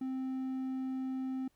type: tone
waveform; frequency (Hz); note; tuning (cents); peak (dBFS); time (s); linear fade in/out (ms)
triangle; 261.6; C4; 0; -32; 0.01-1.48; 5
effects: pink hiss -75 dBFS RMS until 1.55 s